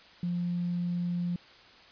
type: tone with tanh clipping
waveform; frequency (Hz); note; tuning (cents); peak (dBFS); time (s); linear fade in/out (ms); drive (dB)
triangle; 175.1; F3; +5; -28; 0.23-1.36; 2; 4
effects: white hiss -54 dBFS RMS until 1.91 s + resampled to 11025 Hz